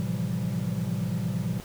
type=tone cluster; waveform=triangle; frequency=111 / 130.2 / 165.9 / 174.6 / 195.1 Hz; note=A2 / C3 / E3 / F3 / G3; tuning=+16 / -8 / +11 / 0 / -8 cents; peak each=-30 dBFS; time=0-1.6 s; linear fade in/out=0 ms; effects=tanh soft clip ceiling -19 dBFS + pink hiss -46 dBFS RMS until 1.64 s